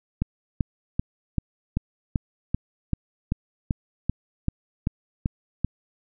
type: click train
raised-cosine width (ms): 5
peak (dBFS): -10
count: 15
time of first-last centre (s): 0.22-5.646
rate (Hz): 2.58
effects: none